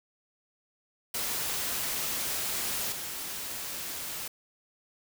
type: noise with level steps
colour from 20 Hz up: white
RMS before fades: -32 / -37 dBFS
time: 1.14-4.28 s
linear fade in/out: 5 ms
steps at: 2.92 s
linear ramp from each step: 2 ms
effects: none